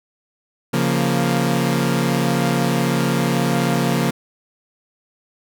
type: chord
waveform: sawtooth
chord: Bb minor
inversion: first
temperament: equal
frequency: 138.59 / 174.61 / 233.1 Hz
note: Db3 / F3 / Bb3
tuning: 0 / 0 / 0 cents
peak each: -17 dBFS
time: 0.73-4.11 s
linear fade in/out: 10 ms
effects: none